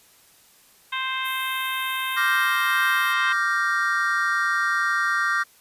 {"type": "harmonic tone", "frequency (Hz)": 523.3, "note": "C5", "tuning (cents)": 0, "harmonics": [2, 3, 4, 5, 6, 7], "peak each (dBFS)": [-29, -31, -32, -33, -34, -34], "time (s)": [0.92, 3.33], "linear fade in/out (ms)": 10}
{"type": "high-pass noise", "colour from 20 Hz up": "white", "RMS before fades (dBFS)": -35, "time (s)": [1.24, 3.14], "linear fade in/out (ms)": 20, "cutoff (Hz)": 11000, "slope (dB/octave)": 24}
{"type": "chord", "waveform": "triangle", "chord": "G minor seventh", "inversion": "second", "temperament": "equal", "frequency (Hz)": [1174.7, 1396.9, 1568, 1864.7], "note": ["D6", "F6", "G6", "Bb6"], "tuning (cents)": [0, 0, 0, 0], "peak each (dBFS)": -24, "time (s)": [2.16, 5.44], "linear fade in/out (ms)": 20}
{"effects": ["white hiss -55 dBFS RMS until 5.6 s", "resampled to 32000 Hz"]}